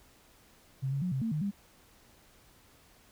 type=tone with pitch steps; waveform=sine; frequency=133.6 / 138.6 / 180.8 / 132.9 / 225.1 / 152.1 / 200.8 Hz; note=C3 / C#3 / F#3 / C3 / A3 / D#3 / G3; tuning=+36 / 0 / -40 / +27 / +40 / -39 / +42 cents; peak=-29 dBFS; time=0.82-1.513 s; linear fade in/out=20 ms; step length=99 ms; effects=pink hiss -61 dBFS RMS until 3.11 s